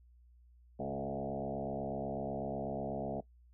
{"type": "tone with frequency modulation", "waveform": "sine", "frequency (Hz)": 427.9, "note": "A4", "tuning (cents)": -48, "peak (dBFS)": -35, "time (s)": [0.79, 3.21], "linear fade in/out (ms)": 10, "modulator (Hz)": 68.1, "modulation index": 4.4, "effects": ["noise-tail reverb RT60 0.1 s tail -19 dB re dry", "added 60 Hz sine -59 dBFS peak until 3.53 s"]}